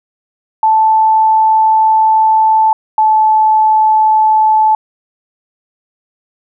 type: tone pair in turn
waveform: sine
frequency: 877 / 868.4 Hz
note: A5 / A5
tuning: -6 / -23 cents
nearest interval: unison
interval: 17 cents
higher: first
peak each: -6 dBFS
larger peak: neither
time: 0.63-2.73 / 2.98-4.75 s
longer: first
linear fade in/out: 2 ms
effects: none